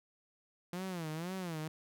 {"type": "tone with vibrato", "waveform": "sawtooth", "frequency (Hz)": 171.3, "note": "F3", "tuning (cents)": -33, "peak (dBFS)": -34, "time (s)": [0.73, 1.68], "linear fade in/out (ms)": 2, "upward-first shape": "sine", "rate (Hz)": 2, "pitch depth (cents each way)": 180, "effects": []}